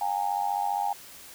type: tone with amplitude modulation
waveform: sine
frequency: 816 Hz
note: G#5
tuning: 31 cents flat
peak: -21 dBFS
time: 0.01-0.93 s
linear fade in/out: 5 ms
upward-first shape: sine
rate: 95.1 Hz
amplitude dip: 90%
effects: white hiss -47 dBFS RMS until 1.34 s